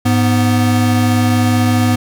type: tone pair together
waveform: square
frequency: 103.81 / 246.9 Hz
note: G#2 / B3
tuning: 0 / 0 cents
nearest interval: octave + minor third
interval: 1500 cents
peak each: -14 dBFS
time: 0.05-1.96 s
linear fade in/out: 10 ms
effects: none